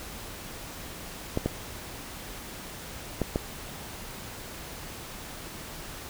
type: clicks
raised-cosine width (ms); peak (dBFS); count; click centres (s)
2; -12; 4; 1.374 / 1.46 / 3.217 / 3.359
effects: pink hiss -41 dBFS RMS until 6.09 s